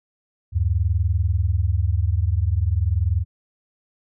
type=tone pair together; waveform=sine; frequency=76.74 / 97.1 Hz; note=D#2 / G2; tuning=-23 / -16 cents; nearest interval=major third; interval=407 cents; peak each=-20 dBFS; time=0.52-3.25 s; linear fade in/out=50 ms; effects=none